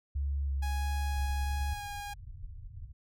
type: tone with vibrato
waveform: sine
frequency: 69.3 Hz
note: C#2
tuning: in tune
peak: -29 dBFS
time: 0.15-1.74 s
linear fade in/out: 10 ms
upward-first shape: square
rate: 1.5 Hz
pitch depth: 21 cents each way
type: tone with pitch glide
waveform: sawtooth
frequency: 830.6 to 816.8 Hz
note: G#5 to G#5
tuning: 0 to -29 cents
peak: -35 dBFS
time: 0.62-2.14 s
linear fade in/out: 10 ms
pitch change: -29 cents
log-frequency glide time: 1.69-1.85 s
type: low-pass noise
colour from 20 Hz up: pink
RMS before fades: -45 dBFS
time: 1.11-2.93 s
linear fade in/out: 20 ms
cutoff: 120 Hz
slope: 48 dB/octave
effects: none